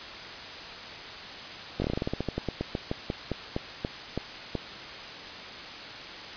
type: slowing click train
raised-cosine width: 2 ms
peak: -15 dBFS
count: 23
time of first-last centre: 1.8-4.553 s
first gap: 20 ms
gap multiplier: 1.15
effects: white hiss -40 dBFS RMS until 6.36 s + resampled to 11025 Hz